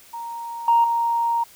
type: tone with level steps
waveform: sine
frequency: 932.3 Hz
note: A#5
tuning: in tune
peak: -29 / -12 / -18 dBFS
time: 0.13-1.44 s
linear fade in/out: 10 ms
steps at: 0.68 / 0.84 s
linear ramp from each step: 2 ms
effects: tanh soft clip ceiling -8 dBFS + white hiss -49 dBFS RMS until 1.55 s